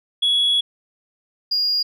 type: tone pair in turn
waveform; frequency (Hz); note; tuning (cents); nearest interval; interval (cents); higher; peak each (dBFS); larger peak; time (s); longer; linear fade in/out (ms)
sine; 3363 / 4846; G#7 / D#8; +21 / -47; tritone; 632; second; -13 / -16; first; 0.22-0.61 / 1.51-1.83; first; 10
effects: tanh soft clip ceiling -13 dBFS